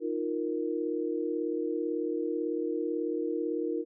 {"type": "chord", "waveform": "sine", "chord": "Eb suspended second", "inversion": "none", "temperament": "equal", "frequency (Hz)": [311.1, 349.2, 466.2], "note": ["Eb4", "F4", "Bb4"], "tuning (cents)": [0, 0, 0], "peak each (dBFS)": -33, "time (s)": [0, 3.85], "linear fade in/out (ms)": 50, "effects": []}